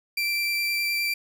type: tone with vibrato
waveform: 30% pulse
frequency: 2349 Hz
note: D7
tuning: in tune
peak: -21 dBFS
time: 0.17-1.14 s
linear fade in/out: 5 ms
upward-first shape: sine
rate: 9.7 Hz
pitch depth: 10 cents each way
effects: none